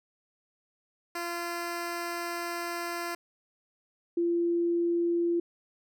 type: tone pair in turn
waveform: 10% pulse / sine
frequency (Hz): 344 / 342.5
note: F4 / F4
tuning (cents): -26 / -34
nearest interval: unison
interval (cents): 8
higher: first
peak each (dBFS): -24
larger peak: neither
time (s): 1.15-3.15 / 4.17-5.4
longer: first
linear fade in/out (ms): 5
effects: none